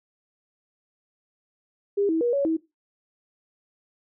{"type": "tone with pitch steps", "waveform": "sine", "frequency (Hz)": [402.8, 324, 479.5, 560, 322.5], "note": ["G4", "E4", "A#4", "C#5", "E4"], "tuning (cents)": [47, -30, 49, 18, -38], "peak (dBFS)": -20, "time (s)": [1.97, 2.57], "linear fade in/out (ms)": 10, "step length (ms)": 120, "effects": ["noise-tail reverb RT60 0.2 s tail -17 dB re dry"]}